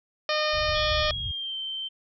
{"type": "harmonic tone", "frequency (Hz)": 610, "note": "D#5", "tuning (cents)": -34, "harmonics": [1, 2, 3, 4, 5, 6, 7, 8, 9], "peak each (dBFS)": [-27, -30, -32, -33, -34, -35, -35, -36, -37], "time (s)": [0.29, 1.11], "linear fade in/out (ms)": 2}
{"type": "low-pass noise", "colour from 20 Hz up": "white", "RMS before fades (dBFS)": -34, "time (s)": [0.53, 1.32], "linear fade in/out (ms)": 10, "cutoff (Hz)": 100, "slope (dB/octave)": 24}
{"type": "tone with pitch glide", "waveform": "sine", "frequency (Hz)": [3375, 3113], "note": ["G#7", "G7"], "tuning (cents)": [27, -13], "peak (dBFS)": -30, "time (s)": [0.74, 1.89], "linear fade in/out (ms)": 20, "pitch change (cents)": -140, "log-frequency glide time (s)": [0.99, 1.56]}
{"effects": []}